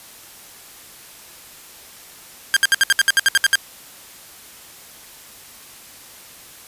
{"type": "tone bursts", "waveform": "sawtooth", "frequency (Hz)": 1600, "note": "G6", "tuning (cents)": 35, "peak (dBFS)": -7, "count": 12, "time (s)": [2.54, 3.555], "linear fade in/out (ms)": 0, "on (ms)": 25, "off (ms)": 65, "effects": ["white hiss -42 dBFS RMS until 6.67 s", "resampled to 32000 Hz"]}